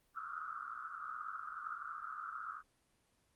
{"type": "band-pass noise", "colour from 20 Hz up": "white", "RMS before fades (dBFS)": -45, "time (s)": [0.14, 2.63], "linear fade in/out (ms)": 50, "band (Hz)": [1200, 1400], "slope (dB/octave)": 96, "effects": ["pink hiss -75 dBFS RMS until 3.35 s", "Opus 24 kbps"]}